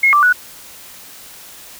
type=tone with pitch steps; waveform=sine; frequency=2160 / 1173 / 1473 Hz; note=C#7 / D6 / F#6; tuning=-45 / -2 / -8 cents; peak=-8 dBFS; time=0.03-0.327 s; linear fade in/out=5 ms; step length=99 ms; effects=white hiss -38 dBFS RMS until 1.79 s